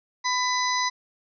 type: harmonic tone with a mistuned harmonic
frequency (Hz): 999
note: B5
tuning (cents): +20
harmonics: 1 / 2 / 4 / 5 / 6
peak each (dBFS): -25 / -28 / -31 / -32 / -33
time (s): 0.24-0.9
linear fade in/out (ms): 20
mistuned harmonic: 6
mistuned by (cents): +17
effects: none